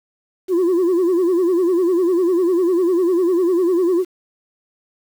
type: tone with vibrato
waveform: sine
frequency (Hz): 355.6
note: F4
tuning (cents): +31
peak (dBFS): -11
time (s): 0.48-4.05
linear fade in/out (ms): 50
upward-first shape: sine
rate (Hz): 10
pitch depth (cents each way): 110
effects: tanh soft clip ceiling -12 dBFS + 7-bit